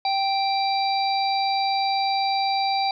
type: harmonic tone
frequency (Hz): 784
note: G5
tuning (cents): 0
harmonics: 1 / 3 / 5 / 6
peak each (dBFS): -21 / -32 / -31 / -30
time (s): 0.05-2.91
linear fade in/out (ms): 2
effects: none